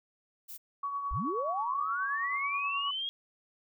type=noise; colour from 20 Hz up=violet; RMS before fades=-44 dBFS; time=0.48-0.58 s; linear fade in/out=20 ms
type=tone with tremolo; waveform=sine; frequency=1125 Hz; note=C#6; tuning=25 cents sharp; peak=-30 dBFS; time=0.83-2.91 s; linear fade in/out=5 ms; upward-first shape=triangle; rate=9.4 Hz; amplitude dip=50%
type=linear sweep; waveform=sine; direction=up; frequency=30.53 to 3295 Hz; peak=-32 dBFS; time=1.11-3.09 s; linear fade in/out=0 ms
effects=none